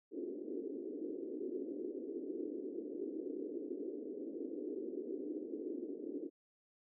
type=band-pass noise; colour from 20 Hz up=pink; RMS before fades=-43 dBFS; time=0.11-6.3 s; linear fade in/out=50 ms; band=280 to 430 Hz; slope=48 dB/octave; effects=none